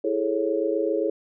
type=chord; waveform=sine; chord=A major seventh; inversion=second; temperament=just; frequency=330 / 412.5 / 440 / 550 Hz; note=E4 / G#4 / A4 / C#5; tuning=+2 / -12 / 0 / -14 cents; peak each=-27 dBFS; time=0.04-1.1 s; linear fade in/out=5 ms; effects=none